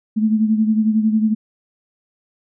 sine beating tone pair, 216.3 / 227.3 Hz, A3 / A#3, -29 / -43 cents, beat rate 11 Hz, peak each -14 / -21 dBFS, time 0.16-1.35 s, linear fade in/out 20 ms, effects none

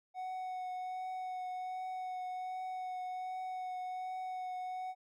triangle tone with vibrato, 740 Hz, F#5, in tune, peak -36 dBFS, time 0.14-4.95 s, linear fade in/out 50 ms, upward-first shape triangle, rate 1.3 Hz, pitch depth 14 cents each way, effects none

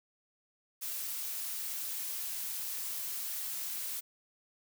blue noise, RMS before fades -38 dBFS, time 0.81-4.01 s, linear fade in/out 20 ms, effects none

